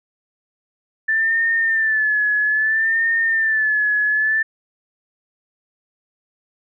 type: tone with vibrato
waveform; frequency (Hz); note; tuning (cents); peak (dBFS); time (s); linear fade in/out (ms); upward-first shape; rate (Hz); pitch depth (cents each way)
sine; 1760; A6; 0; -15; 1.08-4.43; 10; sine; 0.61; 65
effects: none